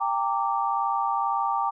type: tone cluster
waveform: sine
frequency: 794 / 916 / 1169 Hz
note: G5 / A#5 / D6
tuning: +22 / -31 / -8 cents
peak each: -27 dBFS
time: 0-1.71 s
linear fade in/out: 20 ms
effects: none